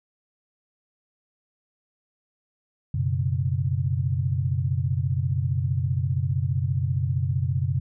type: chord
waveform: sine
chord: F# suspended fourth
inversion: none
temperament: equal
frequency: 92.5 / 123.47 / 138.59 Hz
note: F#2 / B2 / C#3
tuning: 0 / 0 / 0 cents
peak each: -26 dBFS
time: 2.94-7.8 s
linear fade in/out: 5 ms
effects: none